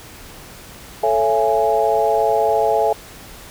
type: chord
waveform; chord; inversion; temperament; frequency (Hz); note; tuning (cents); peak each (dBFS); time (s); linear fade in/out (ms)
sine; A major seventh; none; equal with one note detuned; 440 / 554.4 / 671.2 / 830.6; A4 / C#5 / E5 / G#5; 0 / 0 / +31 / 0; -19 / -22 / -18 / -19; 1.03-2.93; 5
effects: pink hiss -39 dBFS RMS until 3.5 s